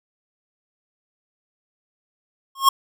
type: tone with exponential growth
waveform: square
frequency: 1083 Hz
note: C#6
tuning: 41 cents flat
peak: -8 dBFS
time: 2.55-2.69 s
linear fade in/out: 5 ms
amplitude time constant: 30 ms
effects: none